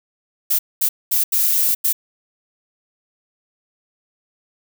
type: noise bursts at uneven times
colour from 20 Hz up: violet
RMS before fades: -17 dBFS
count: 5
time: 0.5-0.59 / 0.81-0.89 / 1.11-1.24 / 1.32-1.75 / 1.84-1.93 s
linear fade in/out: 10 ms
effects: none